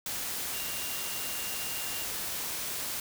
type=tone in noise; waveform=sine; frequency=2794 Hz; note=F7; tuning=in tune; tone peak=-43 dBFS; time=0.54-2.04 s; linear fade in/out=2 ms; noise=white; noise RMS=-35 dBFS; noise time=0.06-3 s; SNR=-11 dB; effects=none